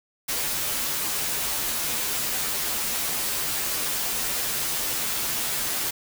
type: noise with comb filter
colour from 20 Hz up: white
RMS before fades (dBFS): -27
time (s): 0.28-5.91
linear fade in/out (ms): 10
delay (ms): 11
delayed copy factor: -0.7
effects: none